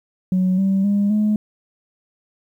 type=tone with pitch steps; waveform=sine; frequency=185 / 193.53 / 202.4 / 211.8 Hz; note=F#3 / G3 / G#3 / G#3; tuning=0 / -22 / -44 / +34 cents; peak=-13 dBFS; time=0.32-1.36 s; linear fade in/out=2 ms; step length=260 ms; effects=tanh soft clip ceiling -12 dBFS + 9-bit